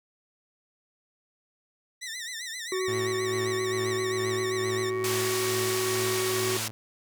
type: tone with vibrato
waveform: 15% pulse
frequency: 1900 Hz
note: A#6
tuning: 33 cents sharp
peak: -28 dBFS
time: 2.01-4.91 s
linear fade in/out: 20 ms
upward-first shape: sine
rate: 7.6 Hz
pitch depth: 120 cents each way
type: harmonic tone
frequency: 374 Hz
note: F#4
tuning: 19 cents sharp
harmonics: 1 / 3 / 5 / 6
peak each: -27 / -37 / -41 / -43 dBFS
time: 2.72-6.57 s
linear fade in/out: 2 ms
type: tone with tremolo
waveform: sawtooth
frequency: 110 Hz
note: A2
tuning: in tune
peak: -29 dBFS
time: 2.88-6.71 s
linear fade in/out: 0 ms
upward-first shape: sine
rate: 2.3 Hz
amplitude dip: 45%
type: band-pass noise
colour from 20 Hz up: white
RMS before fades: -32 dBFS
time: 5.04-6.68 s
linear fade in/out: 2 ms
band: 580 to 9300 Hz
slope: 12 dB/octave
effects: none

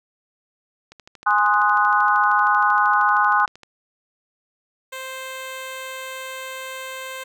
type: click train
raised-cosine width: 0.2 ms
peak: -25 dBFS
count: 36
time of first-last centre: 0.92-3.633 s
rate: 12.9 Hz
type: chord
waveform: sine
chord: Ab dominant seventh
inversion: none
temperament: equal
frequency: 830.6 / 1046.5 / 1244.5 / 1480 Hz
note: Ab5 / C6 / Eb6 / Gb6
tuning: 0 / 0 / 0 / 0 cents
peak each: -20 dBFS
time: 1.26-3.46 s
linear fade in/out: 10 ms
type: tone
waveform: 10% pulse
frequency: 523.3 Hz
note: C5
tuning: in tune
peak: -22 dBFS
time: 4.92-7.24 s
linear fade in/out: 10 ms
effects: none

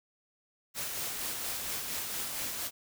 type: noise with tremolo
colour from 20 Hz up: white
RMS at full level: -35 dBFS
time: 0.74-2.71 s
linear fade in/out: 50 ms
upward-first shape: sine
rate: 4.3 Hz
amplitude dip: 30%
effects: none

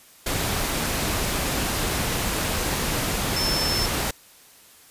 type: tone in noise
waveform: sine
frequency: 5300 Hz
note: E8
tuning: 9 cents sharp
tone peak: -24 dBFS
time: 3.36-3.86 s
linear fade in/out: 5 ms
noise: pink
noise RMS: -25 dBFS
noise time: 0.26-4.11 s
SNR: -2 dB
effects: white hiss -51 dBFS RMS until 4.9 s + resampled to 32000 Hz

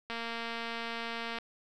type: click train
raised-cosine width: 0.3 ms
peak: -22 dBFS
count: 298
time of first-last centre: 0.1-1.386 s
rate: 231 Hz
effects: none

